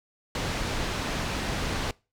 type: low-pass noise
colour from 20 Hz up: pink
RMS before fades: -30 dBFS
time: 0.35-1.91 s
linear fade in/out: 2 ms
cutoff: 5400 Hz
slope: 12 dB/octave
effects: noise-tail reverb RT60 0.3 s tail -24 dB re dry